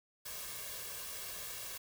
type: noise with comb filter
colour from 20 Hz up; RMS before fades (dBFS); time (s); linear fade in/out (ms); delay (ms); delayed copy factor
white; -44; 0.25-1.78; 10; 1.8; +0.65
effects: none